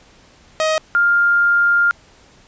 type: tone pair in turn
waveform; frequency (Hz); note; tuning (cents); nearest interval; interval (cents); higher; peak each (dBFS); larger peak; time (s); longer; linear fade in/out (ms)
sawtooth / sine; 629 / 1402.3; D#5 / F6; +19 / +7; octave + major second; 1388; second; -11; neither; 0.6-0.78 / 0.95-1.91; second; 0
effects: pink hiss -49 dBFS RMS until 2.47 s + resampled to 16000 Hz